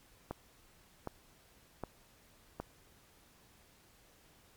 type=click train; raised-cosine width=1 ms; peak=-24 dBFS; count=4; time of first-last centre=0.31-2.6 s; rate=1.31 Hz; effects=pink hiss -64 dBFS RMS until 4.56 s + MP3 96 kbps